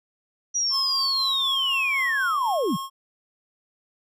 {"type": "linear sweep", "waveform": "sine", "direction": "down", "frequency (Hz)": [5840, 130.3], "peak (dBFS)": -21, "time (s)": [0.54, 2.77], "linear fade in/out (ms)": 20}
{"type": "tone with tremolo", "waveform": "square", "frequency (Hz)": 1080, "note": "C#6", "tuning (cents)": -45, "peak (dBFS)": -29, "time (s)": [0.7, 2.9], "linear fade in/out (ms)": 50, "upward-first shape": "sine", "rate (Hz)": 4, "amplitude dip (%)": 35}
{"effects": []}